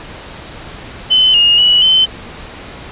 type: tone with pitch steps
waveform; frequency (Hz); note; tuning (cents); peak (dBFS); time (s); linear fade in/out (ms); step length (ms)
sine; 3041 / 2850 / 2939 / 3067; F#7 / F7 / F#7 / G7; +47 / +34 / -12 / -38; -6; 1.1-2.06; 20; 240
effects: pink hiss -31 dBFS RMS until 2.91 s + resampled to 8000 Hz